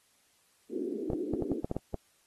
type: band-pass noise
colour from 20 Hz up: white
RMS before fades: -35 dBFS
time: 0.69-1.63 s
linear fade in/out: 50 ms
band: 250 to 400 Hz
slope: 48 dB/octave
type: clicks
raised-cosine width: 2 ms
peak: -18 dBFS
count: 9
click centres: 1.102 / 1.133 / 1.337 / 1.423 / 1.517 / 1.645 / 1.714 / 1.766 / 1.943 s
effects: white hiss -68 dBFS RMS until 2.26 s + AAC 32 kbps